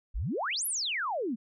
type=exponential two-way sweep; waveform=sine; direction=up then down; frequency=36.71 to 11990 to 204.2 Hz; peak=-29 dBFS; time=0.14-1.36 s; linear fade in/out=20 ms; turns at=0.66 s; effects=none